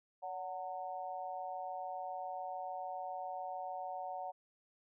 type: tone with amplitude modulation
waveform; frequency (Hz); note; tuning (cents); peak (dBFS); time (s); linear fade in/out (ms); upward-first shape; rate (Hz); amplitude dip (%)
sine; 740; F#5; 0; -35; 0.22-4.32; 20; sine; 173; 100
effects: none